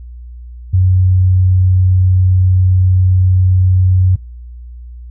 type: tone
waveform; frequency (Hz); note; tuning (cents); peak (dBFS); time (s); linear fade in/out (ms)
sine; 92.5; F#2; 0; -7; 0.73-4.16; 10
effects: noise-tail reverb RT60 0.2 s tail -19 dB re dry + added 60 Hz sine -28 dBFS peak until 5.1 s